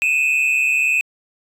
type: tone pair together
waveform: triangle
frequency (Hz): 2496 / 2637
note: D#7 / E7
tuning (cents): +5 / 0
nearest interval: minor second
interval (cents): 95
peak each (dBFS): -14 / -15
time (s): 0.02-1.01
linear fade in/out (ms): 0
effects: tanh soft clip ceiling -10 dBFS